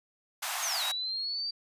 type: high-pass noise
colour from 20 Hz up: pink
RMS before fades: -34 dBFS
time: 0.42-0.92 s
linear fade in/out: 10 ms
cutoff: 640 Hz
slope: 96 dB/octave
type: linear two-way sweep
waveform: sine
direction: down then up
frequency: 6660 to 3771 to 4686 Hz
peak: -31 dBFS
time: 0.62-1.51 s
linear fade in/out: 10 ms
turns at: 0.83 s
effects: resampled to 32000 Hz